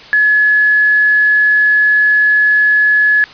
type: tone with quantisation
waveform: sine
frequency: 1702 Hz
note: G#6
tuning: 42 cents sharp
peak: -7 dBFS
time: 0.13-3.24 s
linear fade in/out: 0 ms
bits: 6
effects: white hiss -35 dBFS RMS until 3.33 s + resampled to 11025 Hz